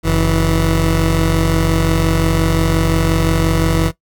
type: tone pair together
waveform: 20% pulse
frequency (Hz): 45.71 / 162.9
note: F#1 / E3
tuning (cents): -20 / -20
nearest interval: octave + minor seventh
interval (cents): 2200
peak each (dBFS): -10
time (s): 0.03-3.92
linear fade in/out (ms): 50
effects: noise-tail reverb RT60 0.1 s tail -17 dB re dry